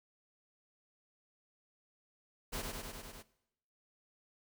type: noise with echo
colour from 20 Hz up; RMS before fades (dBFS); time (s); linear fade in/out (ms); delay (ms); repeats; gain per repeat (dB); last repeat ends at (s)
pink; -39; 2.52-2.63; 20; 100; 6; -2; 3.23
effects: noise-tail reverb RT60 0.8 s tail -19 dB re dry